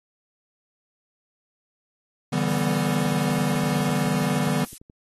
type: chord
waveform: square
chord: E minor seventh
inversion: third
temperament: equal with one note detuned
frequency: 144.81 / 164.81 / 196 / 246.9 Hz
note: D3 / E3 / G3 / B3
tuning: -24 / 0 / 0 / 0 cents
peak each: -28 dBFS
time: 2.32-4.65 s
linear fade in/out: 10 ms
type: noise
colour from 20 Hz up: violet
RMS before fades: -37 dBFS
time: 2.48-4.78 s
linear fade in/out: 2 ms
type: click train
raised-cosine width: 3 ms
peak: -34 dBFS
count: 23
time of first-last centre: 3.05-4.899 s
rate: 11.9 Hz
effects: AAC 32 kbps